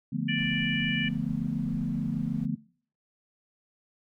sine chord, B half-diminished seventh, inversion first, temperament equal, 146.83 / 174.61 / 220 / 246.9 Hz, D3 / F3 / A3 / B3, 0 / 0 / 0 / 0 cents, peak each -33 dBFS, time 0.12-2.56 s, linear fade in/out 10 ms
harmonic tone, 587.3 Hz, D5, in tune, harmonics 3 / 4 / 5, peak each -33 / -33 / -33 dBFS, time 0.28-1.09 s, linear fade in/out 10 ms
brown noise, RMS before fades -46 dBFS, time 0.37-2.46 s, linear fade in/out 10 ms
effects noise-tail reverb RT60 0.5 s tail -22 dB re dry

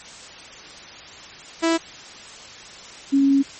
sawtooth / sine tone pair in turn, 329.6 / 275.7 Hz, E4 / C#4, 0 / -9 cents, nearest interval minor third, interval 309 cents, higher first, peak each -13 dBFS, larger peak neither, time 1.62-1.78 / 3.12-3.43 s, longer second, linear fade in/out 20 ms, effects white hiss -40 dBFS RMS until 3.59 s + MP3 32 kbps

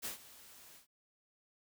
white noise with ADSR envelope, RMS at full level -39 dBFS, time 0.02-0.87 s, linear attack 33 ms, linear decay 120 ms, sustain -18 dB, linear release 120 ms, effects none

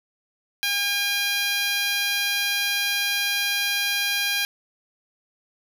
10% pulse tone with high-pass filter, 808 Hz, G#5, 48 cents flat, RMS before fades -24 dBFS, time 0.63-4.45 s, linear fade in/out 0 ms, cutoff 1700 Hz, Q 0.97, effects none

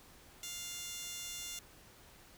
15% pulse tone with high-pass filter, 700 Hz, F5, 4 cents sharp, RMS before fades -44 dBFS, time 0.43-1.59 s, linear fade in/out 2 ms, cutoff 4400 Hz, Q 1.8, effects pink hiss -59 dBFS RMS until 2.37 s

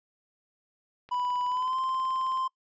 click train, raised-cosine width 0.3 ms, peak -34 dBFS, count 25, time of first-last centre 1.09-2.373 s, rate 18.7 Hz
triangle tone with pitch glide, 987.8 to 1043.5 Hz, B5 to C6, 0 to -5 cents, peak -25 dBFS, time 1.11-2.48 s, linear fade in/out 10 ms, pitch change +95 cents, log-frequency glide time 1.47-1.78 s
effects noise-tail reverb RT60 0.1 s tail -24 dB re dry + resampled to 16000 Hz

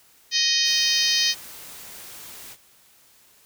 harmonic tone, 623 Hz, D#5, 2 cents sharp, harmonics 3 / 4 / 5 / 6 / 7 / 8 / 9 / 10, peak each -29 / -30 / -26 / -27 / -25 / -24 / -29 / -29 dBFS, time 0.31-1.35 s, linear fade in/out 50 ms
white noise, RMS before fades -41 dBFS, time 0.63-2.57 s, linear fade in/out 50 ms
effects white hiss -56 dBFS RMS until 3.45 s

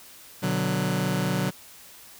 sawtooth chord, B minor, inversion none, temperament just, 123.47 / 148.16 / 185.21 Hz, B2 / D3 / F#3, 0 / +16 / +2 cents, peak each -26 / -24 / -22 dBFS, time 0.42-1.51 s, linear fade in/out 20 ms, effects white hiss -48 dBFS RMS until 2.19 s

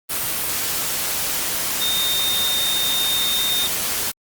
sine tone in noise, 3667 Hz, A#7, 29 cents flat, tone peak -20 dBFS, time 1.8-3.68 s, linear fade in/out 20 ms, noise white, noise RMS -23 dBFS, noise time 0.09-4.12 s, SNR 0 dB, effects Opus 32 kbps

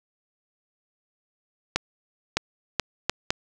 accelerating click train, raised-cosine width 0.2 ms, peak -4 dBFS, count 5, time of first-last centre 1.76-3.305 s, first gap 610 ms, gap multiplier 0.7, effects none

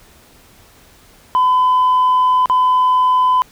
sine tone with dropouts, 1010 Hz, B5, 39 cents sharp, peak -8 dBFS, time 1.35-3.42 s, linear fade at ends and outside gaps 0 ms, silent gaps 2.458-2.498 s, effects tanh soft clip ceiling -8 dBFS + pink hiss -47 dBFS RMS until 3.51 s

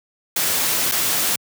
white noise with dropouts, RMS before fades -20 dBFS, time 0.36-1.36 s, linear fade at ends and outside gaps 5 ms, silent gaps 0.915-0.919 s, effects high-pass 100 Hz 12 dB/octave

